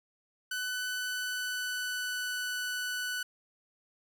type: tone with pitch glide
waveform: sawtooth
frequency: 1499 to 1488.6 Hz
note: F#6 to F#6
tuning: +22 to +10 cents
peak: -29 dBFS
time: 0.51-3.23 s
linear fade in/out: 5 ms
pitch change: -12 cents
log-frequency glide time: 0.86-2.58 s
effects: none